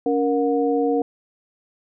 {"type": "tone cluster", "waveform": "sine", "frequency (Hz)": [282.2, 468.7, 725], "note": ["C#4", "A#4", "F#5"], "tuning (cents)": [31, 9, -35], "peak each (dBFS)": [-21, -20, -26], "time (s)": [0.06, 1.02], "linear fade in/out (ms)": 2, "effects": []}